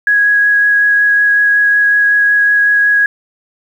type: tone with vibrato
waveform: sine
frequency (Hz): 1661.2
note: G#6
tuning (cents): 0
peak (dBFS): -7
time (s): 0.07-3.06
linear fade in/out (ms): 2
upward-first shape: sine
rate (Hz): 5.4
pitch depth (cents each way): 8
effects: 7-bit